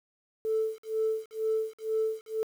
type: tone with tremolo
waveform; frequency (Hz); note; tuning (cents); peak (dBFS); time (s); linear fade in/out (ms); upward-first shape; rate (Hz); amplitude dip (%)
sine; 440; A4; 0; -23; 0.45-2.43; 0; sine; 2.1; 100
effects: tanh soft clip ceiling -20 dBFS + 9-bit